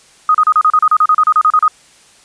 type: tone bursts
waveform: sine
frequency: 1249 Hz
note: D#6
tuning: 6 cents sharp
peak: -6 dBFS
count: 16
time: 0.29-1.68 s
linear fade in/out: 2 ms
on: 55 ms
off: 34 ms
effects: white hiss -46 dBFS RMS until 2.24 s + resampled to 22050 Hz